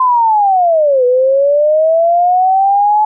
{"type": "linear two-way sweep", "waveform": "sine", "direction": "down then up", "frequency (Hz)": [1037, 490.1, 858], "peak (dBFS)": -7, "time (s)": [0, 3.05], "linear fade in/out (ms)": 5, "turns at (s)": 1.05, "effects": []}